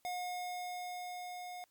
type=tone with level ramp; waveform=square; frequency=720 Hz; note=F#5; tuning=47 cents flat; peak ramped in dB=-37 to -44 dBFS; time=0.05-1.64 s; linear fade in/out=0 ms; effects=white hiss -74 dBFS RMS until 1.7 s + MP3 96 kbps